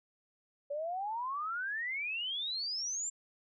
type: exponential sweep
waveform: sine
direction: up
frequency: 560 to 7459 Hz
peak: -34 dBFS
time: 0.7-3.1 s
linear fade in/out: 10 ms
effects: none